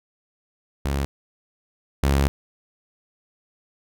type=tone pair in turn; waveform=sawtooth; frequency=69.3 / 69.3 Hz; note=C#2 / C#2; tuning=0 / 0 cents; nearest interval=unison; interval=0 cents; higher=neither; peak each=-18 / -13 dBFS; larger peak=second; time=0.85-1.05 / 2.03-2.28 s; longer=second; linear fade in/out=0 ms; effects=none